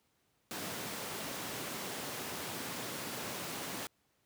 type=high-pass noise; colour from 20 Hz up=pink; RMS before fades=-41 dBFS; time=0.51-3.87 s; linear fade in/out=0 ms; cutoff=150 Hz; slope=12 dB/octave; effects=pink hiss -75 dBFS RMS until 4.25 s + high-pass 80 Hz 12 dB/octave